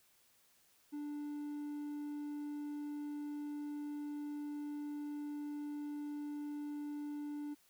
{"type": "tone", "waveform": "triangle", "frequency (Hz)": 293.7, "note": "D4", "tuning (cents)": 0, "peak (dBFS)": -38, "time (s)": [0.92, 7.55], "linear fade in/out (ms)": 20, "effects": ["white hiss -70 dBFS RMS until 7.69 s"]}